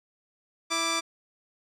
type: tone pair together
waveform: 10% pulse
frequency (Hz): 329.6 / 1174.6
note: E4 / D6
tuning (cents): 0 / 0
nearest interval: octave + minor seventh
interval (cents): 2200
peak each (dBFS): -23 / -18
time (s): 0.7-1.01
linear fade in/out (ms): 20
effects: low-pass 10000 Hz 12 dB/octave